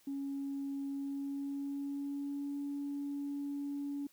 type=tone with pitch glide; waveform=sine; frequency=277.2 to 283.8 Hz; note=C#4 to C#4; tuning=0 to +41 cents; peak=-35 dBFS; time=0.07-4.07 s; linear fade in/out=5 ms; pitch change=+41 cents; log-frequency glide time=0.88-2.57 s; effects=tanh soft clip ceiling -32 dBFS + white hiss -67 dBFS RMS until 4.12 s